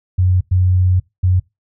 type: tone bursts at uneven times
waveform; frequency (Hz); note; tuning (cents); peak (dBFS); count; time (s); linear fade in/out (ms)
sine; 91.6; F#2; -17; -10; 3; 0.18-0.41 / 0.51-1 / 1.23-1.4; 10
effects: noise-tail reverb RT60 0.2 s tail -22 dB re dry